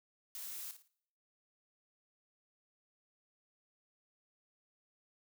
blue noise with echo, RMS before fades -45 dBFS, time 0.35-0.71 s, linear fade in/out 0 ms, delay 56 ms, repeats 3, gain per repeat -10 dB, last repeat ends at 0.878 s, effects noise-tail reverb RT60 0.7 s tail -24 dB re dry

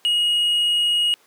triangle tone, 2884 Hz, F#7, 45 cents flat, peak -15 dBFS, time 0.05-1.14 s, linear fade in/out 0 ms, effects pink hiss -56 dBFS RMS until 1.26 s + high-pass 400 Hz 12 dB/octave

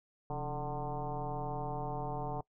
sine tone with frequency modulation, 438.6 Hz, A4, 6 cents flat, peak -34 dBFS, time 0.3-2.41 s, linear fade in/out 2 ms, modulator 153 Hz, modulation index 3.3, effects noise-tail reverb RT60 0.1 s tail -22 dB re dry

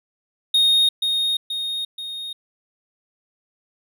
triangle tone with echo, 3712 Hz, A#7, 8 cents flat, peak -12 dBFS, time 0.54-0.89 s, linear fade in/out 5 ms, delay 480 ms, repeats 3, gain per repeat -5 dB, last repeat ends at 2.33 s, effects none

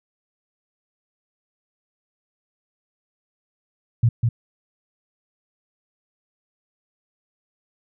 sine tone with echo, 116.54 Hz, A#2, in tune, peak -12 dBFS, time 4.03-4.09 s, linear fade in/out 5 ms, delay 200 ms, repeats 1, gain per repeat -3 dB, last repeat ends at 4.29 s, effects none

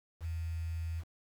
sine tone with quantisation, 82.41 Hz, E2, in tune, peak -34 dBFS, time 0.2-1.04 s, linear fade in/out 50 ms, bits 9, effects none

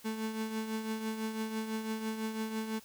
35% pulse tone with tremolo, 220 Hz, A3, in tune, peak -30 dBFS, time 0.04-2.8 s, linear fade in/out 20 ms, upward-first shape triangle, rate 6 Hz, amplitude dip 60%, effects white hiss -57 dBFS RMS until 2.84 s

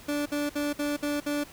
30% pulse tone bursts, 291.6 Hz, D4, 12 cents flat, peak -24 dBFS, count 6, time 0.08-1.44 s, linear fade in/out 10 ms, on 180 ms, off 56 ms, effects pink hiss -49 dBFS RMS until 1.52 s

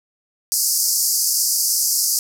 pink band-pass noise, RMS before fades -19 dBFS, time 0.52-2.19 s, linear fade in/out 0 ms, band 4700 to 15000 Hz, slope 96 dB/octave, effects none

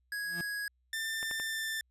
square tone, 1661.2 Hz, G#6, in tune, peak -35 dBFS, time 0.12-0.68 s, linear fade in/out 2 ms
35% pulse tone with exponential growth, 171.7 Hz, F3, 29 cents flat, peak -34 dBFS, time 0.22-0.41 s, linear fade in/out 2 ms, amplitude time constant 41 ms
sawtooth tone with pitch glide, 1788 to 1777.7 Hz, A6 to A6, +27 to +17 cents, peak -30 dBFS, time 0.93-1.81 s, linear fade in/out 2 ms, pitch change -10 cents, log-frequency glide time 1.42-1.65 s
clicks, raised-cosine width 0.5 ms, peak -28 dBFS, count 3, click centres 1.229 / 1.312 / 1.399 s
effects added 62 Hz sine -70 dBFS peak until 1.9 s + resampled to 32000 Hz

